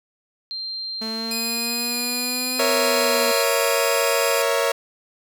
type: tone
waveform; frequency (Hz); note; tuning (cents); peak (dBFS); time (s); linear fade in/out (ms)
sine; 4164; C8; -9; -27; 0.51-3.43; 0
type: exponential two-way sweep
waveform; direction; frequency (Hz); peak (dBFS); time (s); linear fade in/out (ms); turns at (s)
sawtooth; up then down; 220.8 to 255.8 to 238; -25; 1.01-3.32; 10; 2.64
type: tone with vibrato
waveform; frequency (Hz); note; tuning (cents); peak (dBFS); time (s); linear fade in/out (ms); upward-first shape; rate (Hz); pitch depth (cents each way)
10% pulse; 2460; D#7; -20; -17; 1.31-4.42; 2; square; 0.82; 10
type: chord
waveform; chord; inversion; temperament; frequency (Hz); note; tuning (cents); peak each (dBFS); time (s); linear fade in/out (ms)
sawtooth; A# diminished; none; equal; 466.2 / 554.4 / 659.3; A#4 / C#5 / E5; 0 / 0 / 0; -19 / -18 / -21; 2.59-4.72; 5
effects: none